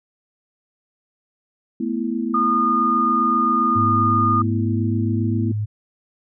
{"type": "chord", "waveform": "sine", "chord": "A suspended second", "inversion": "none", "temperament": "just", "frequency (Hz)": [220, 247.5, 330], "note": ["A3", "B3", "E4"], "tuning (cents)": [0, 4, 2], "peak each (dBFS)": [-25, -24, -26], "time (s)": [1.8, 5.52], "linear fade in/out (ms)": 5}
{"type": "tone", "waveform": "sine", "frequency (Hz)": 1221, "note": "D#6", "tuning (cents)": -33, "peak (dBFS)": -16, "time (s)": [2.34, 4.42], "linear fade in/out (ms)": 5}
{"type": "tone with pitch glide", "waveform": "sine", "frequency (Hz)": [103.83, 105.83], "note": ["G#2", "G#2"], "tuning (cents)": [0, 33], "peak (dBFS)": -20, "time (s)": [3.75, 5.66], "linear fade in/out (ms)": 20, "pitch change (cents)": 33, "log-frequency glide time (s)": [4.61, 5.49]}
{"effects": []}